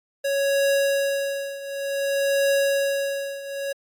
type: tone with tremolo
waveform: square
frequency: 555 Hz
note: C#5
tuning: 2 cents sharp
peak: -18 dBFS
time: 0.24-3.73 s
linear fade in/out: 10 ms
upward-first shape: triangle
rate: 0.55 Hz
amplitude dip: 85%
effects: AAC 64 kbps